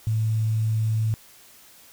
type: tone with quantisation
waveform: sine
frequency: 110.2 Hz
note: A2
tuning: 3 cents sharp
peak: -20 dBFS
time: 0.07-1.14 s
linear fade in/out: 0 ms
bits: 8
effects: white hiss -51 dBFS RMS until 1.92 s